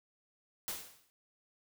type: noise with exponential decay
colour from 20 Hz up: white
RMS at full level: -36 dBFS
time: 0.68-1.1 s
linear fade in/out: 0 ms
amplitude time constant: 91 ms
effects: none